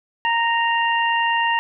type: harmonic tone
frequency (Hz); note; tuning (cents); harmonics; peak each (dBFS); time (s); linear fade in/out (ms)
929; A#5; -6; 1 / 2 / 3; -19 / -22 / -24; 0.25-1.59; 0
effects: none